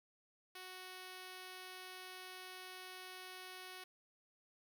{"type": "tone", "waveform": "5% pulse", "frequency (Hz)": 370, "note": "F#4", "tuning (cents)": 0, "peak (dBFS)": -38, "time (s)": [0.55, 3.84], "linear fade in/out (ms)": 5, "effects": []}